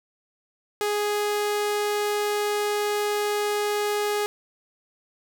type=tone; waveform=sawtooth; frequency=415.3 Hz; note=G#4; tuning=in tune; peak=-19 dBFS; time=0.81-4.26 s; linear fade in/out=0 ms; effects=none